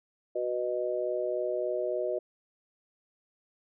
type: harmonic tone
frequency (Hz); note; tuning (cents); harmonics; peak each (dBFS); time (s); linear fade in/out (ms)
123.47; B2; 0; 3 / 4 / 5; -33 / -34 / -31; 0.35-2.19; 10
effects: none